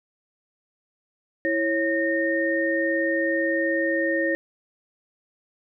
sine tone cluster, 329.5 / 548 / 1838 Hz, E4 / C#5 / A#6, -1 / -20 / -25 cents, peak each -25 dBFS, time 1.45-4.35 s, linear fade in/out 0 ms, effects none

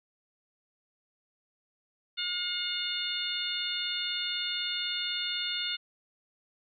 harmonic tone, 716 Hz, F5, 43 cents sharp, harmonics 2 / 3 / 4 / 5 / 6, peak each -40 / -40 / -35 / -34 / -38 dBFS, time 2.17-5.77 s, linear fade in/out 20 ms, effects none

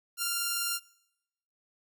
5% pulse tone pair together, 1374 / 1394 Hz, F6 / F6, -29 / -4 cents, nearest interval unison, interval 25 cents, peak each -26 / -18 dBFS, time 0.17-0.8 s, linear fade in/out 50 ms, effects noise-tail reverb RT60 0.9 s tail -25 dB re dry

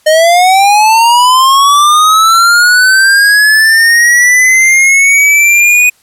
square linear sweep, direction up, 610 to 2489 Hz, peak -4 dBFS, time 0.06-5.9 s, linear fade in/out 10 ms, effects white hiss -49 dBFS RMS until 6.02 s + low-pass 12000 Hz 12 dB/octave

